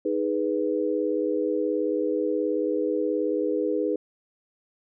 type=chord; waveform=sine; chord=G# minor; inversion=second; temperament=equal; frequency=311.1 / 415.3 / 493.9 Hz; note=D#4 / G#4 / B4; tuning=0 / 0 / 0 cents; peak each=-27 dBFS; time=0.05-3.96 s; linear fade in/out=5 ms; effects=none